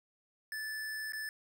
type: tone with dropouts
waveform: square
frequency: 1746 Hz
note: A6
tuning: 14 cents flat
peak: -38 dBFS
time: 0.52-1.29 s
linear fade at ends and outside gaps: 1 ms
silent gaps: 1.122-1.133 s
effects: none